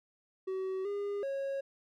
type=tone with pitch steps; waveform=triangle; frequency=378.8 / 405.6 / 548 Hz; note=F#4 / G#4 / C#5; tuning=+41 / -41 / -20 cents; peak=-31 dBFS; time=0.47-1.61 s; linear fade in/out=10 ms; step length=380 ms; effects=none